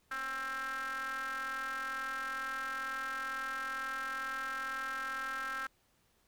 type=ring-modulated tone; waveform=square; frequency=130.81 Hz; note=C3; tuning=in tune; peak=-34 dBFS; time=0.11-5.67 s; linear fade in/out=5 ms; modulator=1460 Hz; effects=pink hiss -72 dBFS RMS until 6.27 s